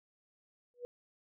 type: tone with exponential growth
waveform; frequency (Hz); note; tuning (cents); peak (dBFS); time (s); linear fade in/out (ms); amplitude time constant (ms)
sine; 487; B4; -24; -35; 0.74-0.85; 0; 23
effects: none